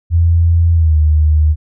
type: tone with pitch glide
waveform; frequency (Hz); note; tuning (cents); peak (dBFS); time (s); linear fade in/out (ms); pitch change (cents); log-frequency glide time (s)
sine; 84.2 to 76.77; E2 to D#2; +37 to -23; -7; 0.1-1.56; 50; -160; 0.73-0.97
effects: none